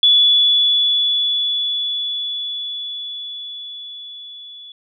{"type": "tone with level ramp", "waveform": "sine", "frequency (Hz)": 3428, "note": "A7", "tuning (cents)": -46, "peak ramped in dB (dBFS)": [-8, -35], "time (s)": [0.03, 4.72], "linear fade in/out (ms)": 2, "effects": []}